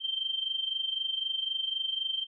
sine tone with amplitude modulation, 3136 Hz, G7, in tune, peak -26 dBFS, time 0-2.27 s, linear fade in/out 50 ms, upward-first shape sine, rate 23.9 Hz, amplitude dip 75%, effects none

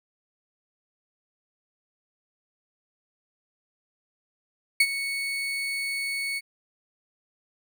35% pulse tone with ADSR envelope, 2217 Hz, C#7, in tune, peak -13 dBFS, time 4.8-6.41 s, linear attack 5 ms, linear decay 53 ms, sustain -13 dB, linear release 36 ms, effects none

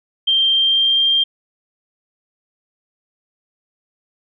sine tone with pitch glide, 3163 to 3187 Hz, G7 to G7, +15 to +28 cents, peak -12 dBFS, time 0.27-1.24 s, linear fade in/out 10 ms, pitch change +13 cents, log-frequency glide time 0.48-1.04 s, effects none

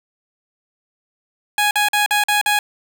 15% pulse tone bursts, 831 Hz, G#5, 1 cent sharp, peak -8 dBFS, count 6, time 1.58-2.59 s, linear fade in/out 2 ms, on 130 ms, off 46 ms, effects none

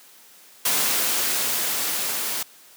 white noise with level ramp, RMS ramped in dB -21 to -27 dBFS, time 0.65-2.43 s, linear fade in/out 5 ms, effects white hiss -50 dBFS RMS until 2.76 s + high-pass 200 Hz 12 dB/octave

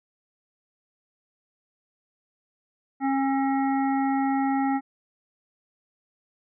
harmonic tone with a mistuned harmonic, 271.5 Hz, C#4, 36 cents flat, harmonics 1 / 3 / 5 / 7 / 8, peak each -23 / -26 / -36 / -38 / -44 dBFS, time 3-4.81 s, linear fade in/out 50 ms, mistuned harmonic 5, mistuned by -25 cents, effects none

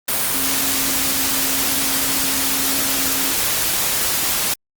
sine tone in noise, 269.3 Hz, C#4, 50 cents flat, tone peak -29 dBFS, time 0.34-3.33 s, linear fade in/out 5 ms, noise white, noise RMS -19 dBFS, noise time 0.08-4.54 s, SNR -13 dB, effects Opus 32 kbps

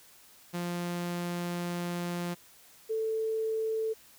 sawtooth / sine tone pair in turn, 174.61 / 442.2 Hz, F3 / A4, 0 / +9 cents, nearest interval octave + major third, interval 1609 cents, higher second, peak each -28 dBFS, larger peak neither, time 0.53-2.35 / 2.89-3.94 s, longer first, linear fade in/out 20 ms, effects white hiss -57 dBFS RMS until 4.18 s

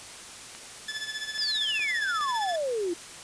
click train, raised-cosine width 0.2 ms, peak -25 dBFS, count 5, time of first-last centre 0.55-2.21 s, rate 2.41 Hz
20% pulse tone with tremolo, 1732 Hz, A6, 28 cents flat, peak -25 dBFS, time 0.88-2.56 s, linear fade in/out 5 ms, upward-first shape sine, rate 15 Hz, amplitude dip 70%
sine exponential sweep, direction down, 5274 to 329.6 Hz, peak -26 dBFS, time 1.38-2.94 s, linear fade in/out 10 ms
effects white hiss -43 dBFS RMS until 3.23 s + resampled to 22050 Hz

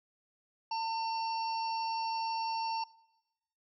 harmonic tone with a mistuned harmonic, 903 Hz, A5, 45 cents sharp, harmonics 1 / 3 / 5 / 6, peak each -32 / -46 / -44 / -45 dBFS, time 0.71-2.84 s, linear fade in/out 5 ms, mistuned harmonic 6, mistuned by +20 cents, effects noise-tail reverb RT60 1.0 s tail -22 dB re dry

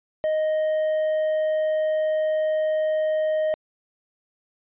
triangle tone with hard clipping, 622.3 Hz, D#5, in tune, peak -21 dBFS, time 0.24-3.54 s, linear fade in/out 0 ms, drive 6 dB, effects resampled to 8000 Hz

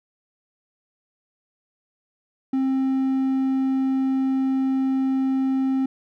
triangle tone, 265.3 Hz, C4, 24 cents sharp, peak -17 dBFS, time 2.53-5.86 s, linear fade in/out 5 ms, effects none

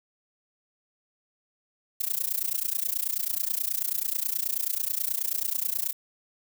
violet noise with amplitude modulation, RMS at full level -25 dBFS, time 2-5.93 s, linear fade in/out 10 ms, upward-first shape sine, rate 29.3 Hz, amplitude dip 95%, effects none

